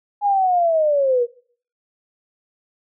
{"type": "linear sweep", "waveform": "sine", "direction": "down", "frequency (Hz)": [830.6, 466.2], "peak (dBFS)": -14, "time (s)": [0.21, 1.27], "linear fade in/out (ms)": 50, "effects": ["noise-tail reverb RT60 0.5 s tail -22 dB re dry"]}